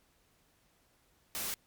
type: noise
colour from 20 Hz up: white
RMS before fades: -37 dBFS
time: 1.35-1.54 s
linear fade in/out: 0 ms
effects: pink hiss -70 dBFS RMS until 1.66 s + MP3 96 kbps